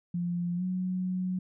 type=tone with pitch glide; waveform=sine; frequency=174.4 to 183.92 Hz; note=F3 to F#3; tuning=-2 to -10 cents; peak=-28 dBFS; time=0.14-1.39 s; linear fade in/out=5 ms; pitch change=+92 cents; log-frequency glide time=0.56-0.63 s; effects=none